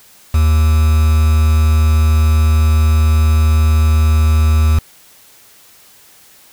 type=tone with quantisation; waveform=triangle; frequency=77.78 Hz; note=D#2; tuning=in tune; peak=-6 dBFS; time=0.34-4.79 s; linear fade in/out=5 ms; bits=4; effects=white hiss -45 dBFS RMS until 6.52 s